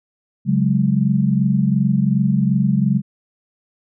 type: chord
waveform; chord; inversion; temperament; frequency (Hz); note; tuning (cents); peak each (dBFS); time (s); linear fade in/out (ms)
sine; C# suspended fourth; none; equal; 138.59 / 185 / 207.7; C#3 / F#3 / G#3; 0 / 0 / 0; -18; 0.45-3.02; 50
effects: none